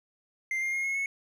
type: tone with pitch steps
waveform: triangle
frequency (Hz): 2092 / 2118 / 2143 / 2170 / 2196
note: C7 / C7 / C7 / C#7 / C#7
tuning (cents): -1 / +21 / +41 / -37 / -17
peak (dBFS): -26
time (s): 0.51-1.06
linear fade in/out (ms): 2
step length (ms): 110
effects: none